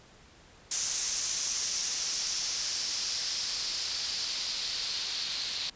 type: noise with low-pass filter sweep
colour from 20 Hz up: blue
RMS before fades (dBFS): -33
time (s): 0.71-5.7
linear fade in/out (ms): 5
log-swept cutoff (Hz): 6400 to 4200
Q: 3.6
effects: pink hiss -56 dBFS RMS until 5.75 s + resampled to 16000 Hz